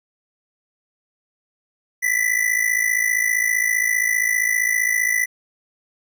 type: ring-modulated tone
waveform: square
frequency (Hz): 1987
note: B6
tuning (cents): +10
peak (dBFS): -15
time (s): 2.02-5.26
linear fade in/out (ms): 20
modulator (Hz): 27.6
effects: none